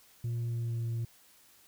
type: tone with pitch glide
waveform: sine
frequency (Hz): 118 to 115.84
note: A#2 to A#2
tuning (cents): +22 to -10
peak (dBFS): -28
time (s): 0.24-1.05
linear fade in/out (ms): 5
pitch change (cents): -32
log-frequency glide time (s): 0.4-0.85
effects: tanh soft clip ceiling -30 dBFS + white hiss -61 dBFS RMS until 1.67 s